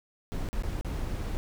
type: noise with dropouts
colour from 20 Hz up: brown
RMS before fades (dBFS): -32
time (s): 0.32-1.37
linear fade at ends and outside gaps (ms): 0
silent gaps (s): 0.488-0.53 / 0.623-0.635 / 0.811-0.847
effects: none